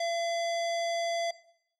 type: tone with low-pass filter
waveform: square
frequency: 678 Hz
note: E5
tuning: 49 cents sharp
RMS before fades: -31 dBFS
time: 0-1.31 s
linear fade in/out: 5 ms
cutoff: 5500 Hz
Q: 1.6
effects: noise-tail reverb RT60 0.7 s tail -17 dB re dry